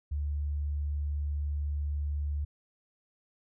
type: tone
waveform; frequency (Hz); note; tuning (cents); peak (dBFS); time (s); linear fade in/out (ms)
sine; 73; D2; -10; -29; 0.11-2.45; 10
effects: none